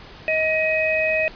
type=harmonic tone; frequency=631 Hz; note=D#5; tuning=24 cents sharp; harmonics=1 / 3 / 4; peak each=-21 / -27 / -21 dBFS; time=0.28-1.28 s; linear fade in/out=0 ms; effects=pink hiss -42 dBFS RMS until 1.35 s + resampled to 11025 Hz